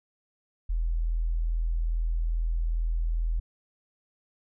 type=tone; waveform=sine; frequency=41.2 Hz; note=E1; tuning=in tune; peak=-24 dBFS; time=0.69-3.4 s; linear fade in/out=10 ms; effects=none